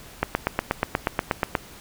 click train, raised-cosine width 0.5 ms, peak -5 dBFS, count 12, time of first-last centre 0.23-1.552 s, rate 8.32 Hz, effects pink hiss -45 dBFS RMS until 1.8 s

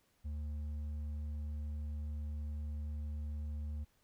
sine tone with hard clipping, 74.7 Hz, D2, 30 cents sharp, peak -39 dBFS, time 0.24-3.85 s, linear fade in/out 20 ms, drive 4 dB, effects pink hiss -74 dBFS RMS until 4.03 s

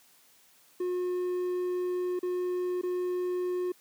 triangle tone with dropouts, 360.5 Hz, F#4, 45 cents flat, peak -26 dBFS, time 0.8-3.72 s, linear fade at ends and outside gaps 5 ms, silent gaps 2.192-2.229 / 2.814-2.833 s, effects white hiss -61 dBFS RMS until 3.8 s + high-pass 150 Hz 12 dB/octave

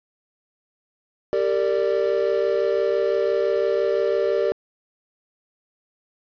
triangle chord, G minor, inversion none, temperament equal with one note detuned, 392 / 457.9 / 587.3 Hz, G4 / Bb4 / D5, 0 / -31 / 0 cents, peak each -21 dBFS, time 1.33-4.52 s, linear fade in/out 0 ms, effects resampled to 11025 Hz + 7-bit

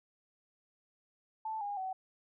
sine tone with pitch steps, 878 / 814.5 / 755.6 Hz, A5 / G#5 / F#5, -4 / -34 / +36 cents, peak -35 dBFS, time 1.45-1.93 s, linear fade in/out 5 ms, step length 160 ms, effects none

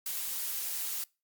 blue noise, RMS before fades -35 dBFS, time 0.06-1.04 s, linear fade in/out 2 ms, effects noise-tail reverb RT60 0.3 s tail -25 dB re dry + Opus 48 kbps

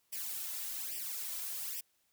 blue noise with flanger, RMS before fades -40 dBFS, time 0.12-1.81 s, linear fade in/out 10 ms, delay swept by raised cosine 0.37 to 2.97 ms, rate 1.2 Hz, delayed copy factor +0.9, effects white hiss -75 dBFS RMS until 2.12 s

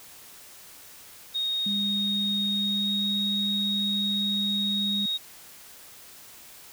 sine tone with pitch glide, 3729 to 3759 Hz, A#7 to A#7, 0 to +14 cents, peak -25 dBFS, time 1.34-5.18 s, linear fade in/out 20 ms, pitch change +14 cents, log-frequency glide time 2.52-3.09 s
sine tone, 201.8 Hz, G#3, 49 cents flat, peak -29 dBFS, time 1.66-5.06 s, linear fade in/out 5 ms
effects white hiss -48 dBFS RMS until 6.72 s

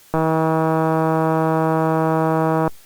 click train, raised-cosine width 1 ms, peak -5 dBFS, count 407, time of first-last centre 0.14-2.678 s, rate 160 Hz, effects white hiss -49 dBFS RMS until 2.85 s + Opus 48 kbps

